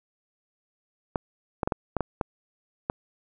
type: clicks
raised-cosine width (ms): 1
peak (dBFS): -11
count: 8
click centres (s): 1.158 / 1.632 / 1.675 / 1.722 / 1.967 / 2.007 / 2.212 / 2.899
effects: none